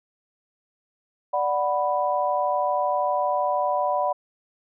sine chord, B minor, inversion first, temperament equal, 587.3 / 740 / 987.8 Hz, D5 / F#5 / B5, 0 / 0 / 0 cents, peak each -25 dBFS, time 1.33-4.13 s, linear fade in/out 10 ms, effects none

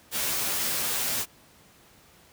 white noise with comb filter, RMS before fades -28 dBFS, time 0.11-1.26 s, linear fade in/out 50 ms, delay 11 ms, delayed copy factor -0.8, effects pink hiss -56 dBFS RMS until 2.32 s + high-pass 60 Hz 12 dB/octave

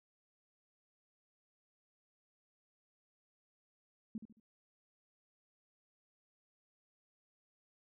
sine tone with echo, 220 Hz, A3, in tune, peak -38 dBFS, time 4.15-4.18 s, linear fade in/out 2 ms, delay 73 ms, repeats 3, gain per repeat -9 dB, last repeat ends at 4.399 s, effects none

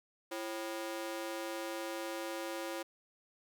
sawtooth ring-modulated tone, 440 Hz, A4, in tune, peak -31 dBFS, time 0.31-2.83 s, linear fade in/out 10 ms, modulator 102 Hz, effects none

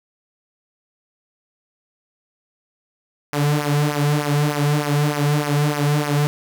sawtooth tone with flanger, 146.83 Hz, D3, in tune, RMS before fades -19 dBFS, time 3.33-6.27 s, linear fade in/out 0 ms, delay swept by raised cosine 0.25 to 3.65 ms, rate 3.3 Hz, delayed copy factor -0.75, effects none

